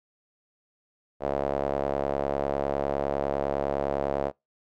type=tone with band-pass filter; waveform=sawtooth; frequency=69.9 Hz; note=C#2; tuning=15 cents sharp; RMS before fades=-28 dBFS; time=1.2-4.32 s; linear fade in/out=50 ms; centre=600 Hz; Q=2.8; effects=noise-tail reverb RT60 0.2 s tail -25 dB re dry